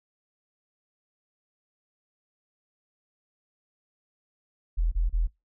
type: tone bursts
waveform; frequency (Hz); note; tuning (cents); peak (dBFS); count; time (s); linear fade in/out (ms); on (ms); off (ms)
sine; 41.5; E1; +12; -21; 3; 4.77-5.276; 20; 150; 28
effects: noise-tail reverb RT60 0.2 s tail -22 dB re dry